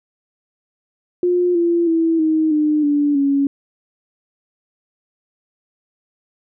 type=tone with pitch steps; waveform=sine; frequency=355.7 / 341.6 / 328.1 / 315.1 / 302.6 / 290.6 / 279.1 Hz; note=F4 / F4 / E4 / D#4 / D#4 / D4 / C#4; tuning=+32 / -38 / -8 / +22 / -48 / -18 / +12 cents; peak=-13 dBFS; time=1.23-3.47 s; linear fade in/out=2 ms; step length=320 ms; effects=none